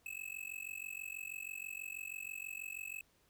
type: tone with amplitude modulation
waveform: square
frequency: 2600 Hz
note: E7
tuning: 24 cents flat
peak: -39 dBFS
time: 0.06-3.01 s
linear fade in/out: 2 ms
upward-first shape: sine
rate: 46.2 Hz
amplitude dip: 100%
effects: pink hiss -72 dBFS RMS until 3.29 s